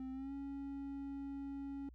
triangle tone with pitch glide, 261.6 to 277.2 Hz, C4 to C#4, 0 to 0 cents, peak -40 dBFS, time 0-1.89 s, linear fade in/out 2 ms, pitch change +100 cents, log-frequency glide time 0.12-0.33 s, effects added 60 Hz sine -55 dBFS peak until 1.94 s

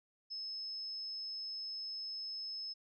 sine tone, 5200 Hz, E8, 24 cents flat, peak -40 dBFS, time 0.3-2.74 s, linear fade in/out 20 ms, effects none

